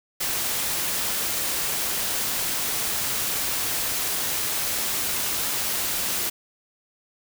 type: noise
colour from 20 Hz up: white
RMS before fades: -26 dBFS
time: 0.2-6.3 s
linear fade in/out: 10 ms
effects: none